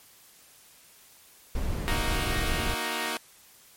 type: noise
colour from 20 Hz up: brown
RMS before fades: -29 dBFS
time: 1.55-2.74 s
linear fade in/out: 2 ms
type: chord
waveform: 5% pulse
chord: D# minor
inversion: second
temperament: equal with one note detuned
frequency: 233.1 / 311.1 / 372.1 Hz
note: A#3 / D#4 / F#4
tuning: 0 / 0 / +10 cents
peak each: -22 dBFS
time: 1.88-3.17 s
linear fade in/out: 0 ms
effects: white hiss -55 dBFS RMS until 3.76 s + MP3 64 kbps